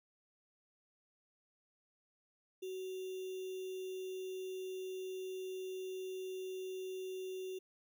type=tone with sample-and-hold; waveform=sine; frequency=374.4 Hz; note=F#4; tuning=20 cents sharp; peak=-40 dBFS; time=2.62-7.59 s; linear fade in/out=10 ms; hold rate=3150 Hz; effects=none